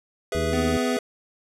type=chord; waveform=square; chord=E major; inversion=first; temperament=equal; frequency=415.3 / 493.9 / 659.3 Hz; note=G#4 / B4 / E5; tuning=0 / 0 / 0 cents; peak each=-29 / -30 / -31 dBFS; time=0.32-0.99 s; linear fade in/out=2 ms
type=harmonic tone; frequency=79.3 Hz; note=D#2; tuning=33 cents sharp; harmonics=1 / 2 / 3 / 4 / 5; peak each=-28 / -31 / -33 / -34 / -35 dBFS; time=0.35-0.77 s; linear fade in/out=0 ms
type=tone; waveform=square; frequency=251.2 Hz; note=B3; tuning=30 cents sharp; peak=-25 dBFS; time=0.53-0.97 s; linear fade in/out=2 ms
effects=low-pass 11000 Hz 12 dB/octave